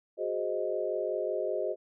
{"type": "chord", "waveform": "sine", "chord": "Ab dominant seventh", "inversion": "third", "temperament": "equal", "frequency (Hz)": [370, 415.3, 523.3, 622.3], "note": ["Gb4", "Ab4", "C5", "Eb5"], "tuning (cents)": [0, 0, 0, 0], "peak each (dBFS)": [-35, -35, -35, -33], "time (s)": [0.17, 1.76], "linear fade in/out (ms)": 50, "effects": []}